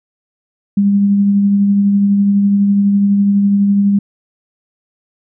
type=tone with tremolo; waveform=sine; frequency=200.7 Hz; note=G3; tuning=41 cents sharp; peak=-7 dBFS; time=0.77-3.99 s; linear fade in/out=5 ms; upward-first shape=triangle; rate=12 Hz; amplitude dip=30%; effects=none